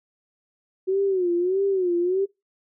sine tone with vibrato, 370 Hz, F#4, in tune, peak -19 dBFS, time 0.87-2.26 s, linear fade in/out 20 ms, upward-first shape sine, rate 1.6 Hz, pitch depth 120 cents each way, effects noise-tail reverb RT60 0.2 s tail -22 dB re dry

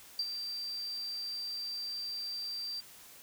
sine tone with ADSR envelope, 4695 Hz, D8, 1 cent flat, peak -28 dBFS, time 0.19-2.81 s, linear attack 3 ms, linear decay 48 ms, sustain -8 dB, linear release 15 ms, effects white hiss -54 dBFS RMS until 3.22 s

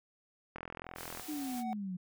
click train, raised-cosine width 0.5 ms, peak -27 dBFS, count 28, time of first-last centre 0.56-1.197 s, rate 42.4 Hz
triangle tone with exponential growth, 747 Hz, F#5, 16 cents sharp, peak -33 dBFS, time 0.85-1.73 s, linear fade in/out 0 ms, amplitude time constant 190 ms
white noise, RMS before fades -47 dBFS, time 0.95-1.64 s, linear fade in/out 50 ms
sine exponential sweep, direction down, 310.4 to 176.6 Hz, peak -36 dBFS, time 1.28-1.97 s, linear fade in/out 10 ms
effects none

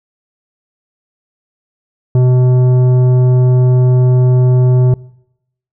sine tone with tanh clipping, 126.2 Hz, B2, 38 cents sharp, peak -8 dBFS, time 2.15-4.94 s, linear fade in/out 2 ms, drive 11 dB, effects noise-tail reverb RT60 0.8 s tail -23 dB re dry

